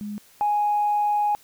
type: tone pair in turn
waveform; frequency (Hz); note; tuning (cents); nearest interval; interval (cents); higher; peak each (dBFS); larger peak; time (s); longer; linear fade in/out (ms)
sine; 207.7 / 830.8; G#3 / G#5; 0 / 0; 2 octaves; 2400; second; -29 / -18; second; 0.01-0.18 / 0.41-1.35; second; 0
effects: tanh soft clip ceiling -14 dBFS + white hiss -54 dBFS RMS until 1.43 s